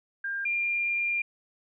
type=tone pair in turn; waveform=sine; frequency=1600 / 2397 Hz; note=G6 / D7; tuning=+35 / +35 cents; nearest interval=perfect fifth; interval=700 cents; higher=second; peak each=-29 / -25 dBFS; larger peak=second; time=0.24-0.45 / 0.45-1.22 s; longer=second; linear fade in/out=5 ms; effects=none